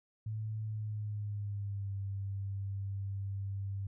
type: tone with pitch glide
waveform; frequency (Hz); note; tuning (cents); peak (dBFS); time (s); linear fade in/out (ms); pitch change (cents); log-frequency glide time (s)
sine; 108.6 to 98.44; A2 to G2; -22 to +8; -35; 0.26-3.87; 5; -170; 0.63-1.94
effects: none